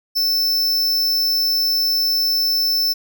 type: tone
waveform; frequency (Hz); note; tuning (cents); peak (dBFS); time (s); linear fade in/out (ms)
square; 5300; E8; +9; -16; 0.15-2.94; 20
effects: none